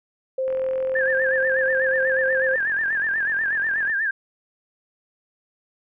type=tone; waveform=sine; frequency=524 Hz; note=C5; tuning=2 cents sharp; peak=-21 dBFS; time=0.38-2.56 s; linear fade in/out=5 ms
type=click train; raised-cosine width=0.5 ms; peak=-25 dBFS; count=149; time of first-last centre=0.48-3.898 s; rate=43.3 Hz
type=tone with vibrato; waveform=sine; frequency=1689 Hz; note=G#6; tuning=29 cents sharp; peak=-20 dBFS; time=0.95-4.11 s; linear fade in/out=5 ms; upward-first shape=sine; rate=8.2 Hz; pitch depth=120 cents each way
effects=none